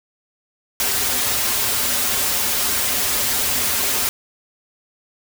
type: noise with comb filter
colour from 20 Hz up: white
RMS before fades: -20 dBFS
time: 0.8-4.09 s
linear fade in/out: 0 ms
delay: 6.1 ms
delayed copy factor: -0.95
effects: none